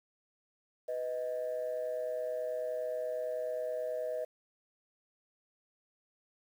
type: tone pair together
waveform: sine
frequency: 497.7 / 627 Hz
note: B4 / D#5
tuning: +13 / +13 cents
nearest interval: major third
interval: 400 cents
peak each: -36 / -34 dBFS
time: 0.88-4.25 s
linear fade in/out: 10 ms
effects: tanh soft clip ceiling -28 dBFS + 10-bit